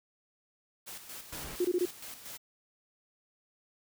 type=noise with tremolo; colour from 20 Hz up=white; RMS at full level=-44 dBFS; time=0.86-2.38 s; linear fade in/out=20 ms; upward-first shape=square; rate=4.3 Hz; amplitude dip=55%
type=noise; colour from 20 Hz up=pink; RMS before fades=-43 dBFS; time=1.32-1.56 s; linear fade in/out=5 ms
type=tone bursts; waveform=sine; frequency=357.3 Hz; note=F4; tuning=40 cents sharp; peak=-25 dBFS; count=4; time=1.6-1.855 s; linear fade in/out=5 ms; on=48 ms; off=21 ms
effects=none